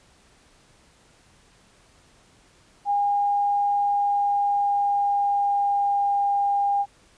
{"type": "tone with pitch glide", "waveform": "sine", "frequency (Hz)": [812, 805.5], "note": ["G#5", "G5"], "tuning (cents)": [-39, 47], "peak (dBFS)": -19, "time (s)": [2.85, 6.86], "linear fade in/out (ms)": 50, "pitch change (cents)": -14, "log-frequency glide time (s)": [3.79, 6.22], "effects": ["pink hiss -57 dBFS RMS until 7.17 s", "resampled to 22050 Hz"]}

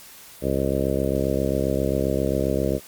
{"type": "harmonic tone", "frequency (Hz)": 67.5, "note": "C#2", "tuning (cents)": -45, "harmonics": [1, 2, 3, 4, 5, 6, 7, 8, 9], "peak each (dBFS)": [-29, -29, -29, -29, -29, -29, -29, -29, -29], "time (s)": [0.41, 2.8], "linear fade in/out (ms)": 50, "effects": ["white hiss -45 dBFS RMS until 2.87 s", "Opus 48 kbps"]}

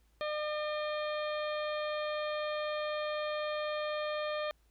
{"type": "harmonic tone with a mistuned harmonic", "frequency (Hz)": 604, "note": "D5", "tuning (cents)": 48, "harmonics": [1, 2, 3, 4, 5, 6, 7], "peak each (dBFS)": [-34, -40, -44, -46, -48, -50, -51], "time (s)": [0.21, 4.51], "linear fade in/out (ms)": 0, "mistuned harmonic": 5, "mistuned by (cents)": 100, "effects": ["added 55 Hz sine -66 dBFS peak until 4.7 s", "pink hiss -74 dBFS RMS until 4.7 s"]}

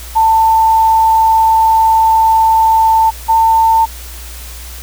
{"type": "tone pair in turn", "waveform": "sine", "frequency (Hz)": [891, 897.7], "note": ["A5", "A5"], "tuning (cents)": [22, 34], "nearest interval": "unison", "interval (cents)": 12, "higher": "second", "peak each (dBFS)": -6, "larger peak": "neither", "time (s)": [[0.15, 3.11], [3.28, 3.86]], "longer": "first", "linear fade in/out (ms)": 20, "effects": ["added 60 Hz sine -28 dBFS peak until 4.82 s", "white hiss -32 dBFS RMS until 4.82 s"]}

